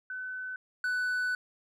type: tone pair in turn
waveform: sine / triangle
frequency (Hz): 1511 / 1492.8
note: F#6 / F#6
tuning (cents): +36 / +15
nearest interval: unison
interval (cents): 21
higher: first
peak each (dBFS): -35 / -26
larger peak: second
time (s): 0.1-0.56 / 0.84-1.35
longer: second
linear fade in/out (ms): 2
effects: none